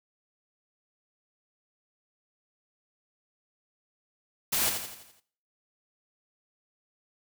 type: noise with echo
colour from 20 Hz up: white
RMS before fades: -27 dBFS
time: 4.52-4.7 s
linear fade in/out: 10 ms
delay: 84 ms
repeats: 6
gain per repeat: -6 dB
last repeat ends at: 5.204 s
effects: noise-tail reverb RT60 0.5 s tail -17 dB re dry